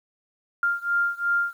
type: beating tone pair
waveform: sine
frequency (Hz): 1396.9 / 1399.7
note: F6 / F6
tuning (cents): 0 / +3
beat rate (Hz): 2.8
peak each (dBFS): -24 / -25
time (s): 0.63-1.53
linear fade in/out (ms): 2
effects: 9-bit